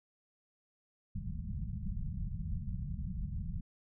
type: low-pass noise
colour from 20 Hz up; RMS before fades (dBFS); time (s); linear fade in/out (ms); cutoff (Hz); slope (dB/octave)
pink; -38; 1.15-3.61; 10; 210; 96
effects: none